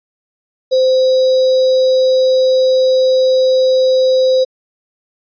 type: tone with sample-and-hold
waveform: sine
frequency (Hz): 518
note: C5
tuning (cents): -17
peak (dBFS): -8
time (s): 0.71-4.45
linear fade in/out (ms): 20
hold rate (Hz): 4410
effects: resampled to 11025 Hz